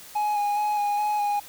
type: tone with vibrato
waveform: triangle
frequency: 830.6 Hz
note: G#5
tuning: in tune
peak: -20 dBFS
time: 0.15-1.4 s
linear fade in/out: 10 ms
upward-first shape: square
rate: 2.4 Hz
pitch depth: 17 cents each way
effects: white hiss -45 dBFS RMS until 1.48 s